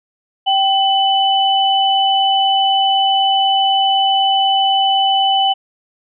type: tone pair together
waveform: sine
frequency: 779 / 2996 Hz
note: G5 / F#7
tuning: -11 / +21 cents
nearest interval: octave + major seventh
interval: 2332 cents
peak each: -13 / -15 dBFS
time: 0.46-5.54 s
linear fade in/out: 20 ms
effects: none